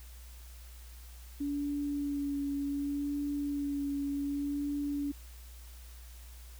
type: tone with vibrato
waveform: sine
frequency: 285 Hz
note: C#4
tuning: 48 cents sharp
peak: -31 dBFS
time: 1.4-5.12 s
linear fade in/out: 10 ms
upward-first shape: sine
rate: 0.67 Hz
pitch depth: 18 cents each way
effects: added 60 Hz sine -47 dBFS peak until 6.59 s + white hiss -57 dBFS RMS until 6.59 s